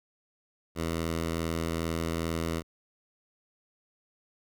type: tone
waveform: 10% pulse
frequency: 82.41 Hz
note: E2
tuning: in tune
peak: -21 dBFS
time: 0.75-2.63 s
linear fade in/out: 50 ms
effects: none